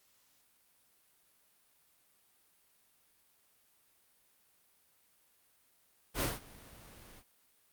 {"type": "noise with ADSR envelope", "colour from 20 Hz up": "pink", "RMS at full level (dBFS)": -31, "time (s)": [6.14, 7.24], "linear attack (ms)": 73, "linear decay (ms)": 180, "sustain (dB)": -24, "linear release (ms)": 63, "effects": ["white hiss -70 dBFS RMS until 7.72 s", "Opus 48 kbps"]}